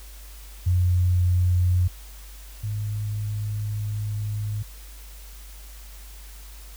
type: tone pair in turn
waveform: sine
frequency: 89.7 / 105.14 Hz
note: F2 / G#2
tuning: +47 / +22 cents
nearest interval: minor third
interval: 275 cents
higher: second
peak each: -17 / -25 dBFS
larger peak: first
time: 0.66-1.88 / 2.63-4.63 s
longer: second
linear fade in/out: 10 ms
effects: added 50 Hz sine -40 dBFS peak until 6.76 s + white hiss -48 dBFS RMS until 6.76 s